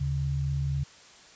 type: tone pair together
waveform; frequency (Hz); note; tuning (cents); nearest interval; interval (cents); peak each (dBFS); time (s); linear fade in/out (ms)
sine; 75 / 138.91; D2 / C#3; +37 / +4; major seventh; 1067; -31 / -27; 0-0.84; 10
effects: white hiss -52 dBFS RMS until 1.35 s + resampled to 16000 Hz